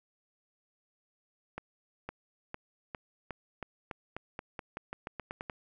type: accelerating click train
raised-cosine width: 0.5 ms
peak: -23 dBFS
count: 17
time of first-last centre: 1.58-5.498 s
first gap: 510 ms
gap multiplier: 0.89
effects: none